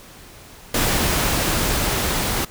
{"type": "noise with level ramp", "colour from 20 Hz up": "pink", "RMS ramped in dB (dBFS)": [-19, -22], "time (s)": [0.74, 2.45], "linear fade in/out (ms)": 5, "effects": ["pink hiss -43 dBFS RMS until 2.5 s"]}